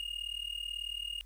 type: tone with amplitude modulation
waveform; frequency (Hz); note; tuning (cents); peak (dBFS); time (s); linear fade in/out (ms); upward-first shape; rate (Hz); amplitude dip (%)
triangle; 2847; F7; +33; -31; 0-1.21; 0; sine; 38.2; 90
effects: added 47 Hz sine -51 dBFS peak until 1.25 s + white hiss -68 dBFS RMS until 1.25 s